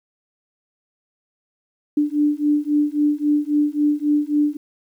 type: beating tone pair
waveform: sine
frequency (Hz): 293.7 / 297.4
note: D4 / D4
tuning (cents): 0 / +22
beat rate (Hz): 3.7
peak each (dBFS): -19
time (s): 1.97-4.57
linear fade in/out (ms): 5
effects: 9-bit